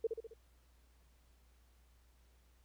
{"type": "tone with echo", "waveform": "sine", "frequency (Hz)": 452.1, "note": "A4", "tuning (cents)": 47, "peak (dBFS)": -30, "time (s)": [0.04, 0.07], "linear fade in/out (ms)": 5, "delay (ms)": 67, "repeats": 4, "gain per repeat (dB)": -5, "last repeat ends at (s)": 0.338, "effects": ["added 60 Hz sine -65 dBFS peak until 2.64 s", "pink hiss -74 dBFS RMS until 2.64 s"]}